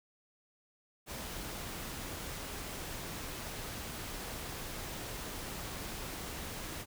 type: noise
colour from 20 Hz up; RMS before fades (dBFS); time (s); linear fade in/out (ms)
pink; -42; 1.06-6.86; 50
effects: none